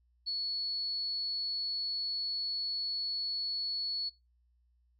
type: tone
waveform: sine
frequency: 4400 Hz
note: C#8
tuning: 14 cents flat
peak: -32 dBFS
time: 0.26-4.1 s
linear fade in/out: 20 ms
effects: noise-tail reverb RT60 0.2 s tail -18 dB re dry + added 60 Hz sine -67 dBFS peak until 4.99 s